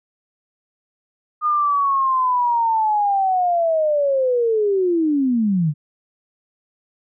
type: linear sweep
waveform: sine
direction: down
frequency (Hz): 1228 to 141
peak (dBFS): -15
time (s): 1.41-5.74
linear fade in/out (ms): 50
effects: none